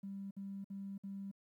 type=tone bursts; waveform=triangle; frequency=196.8 Hz; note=G3; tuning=7 cents sharp; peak=-38 dBFS; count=4; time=0.03-1.315 s; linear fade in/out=10 ms; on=280 ms; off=55 ms; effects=tanh soft clip ceiling -40 dBFS + 13-bit